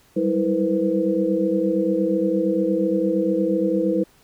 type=tone cluster; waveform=sine; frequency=190.7 / 199.3 / 325 / 472.1 / 505 Hz; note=G3 / G3 / E4 / A#4 / B4; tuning=-47 / +29 / -24 / +22 / +39 cents; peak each=-27 / -27 / -21 / -28 / -23 dBFS; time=0.16-4.04 s; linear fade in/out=10 ms; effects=pink hiss -56 dBFS RMS until 4.23 s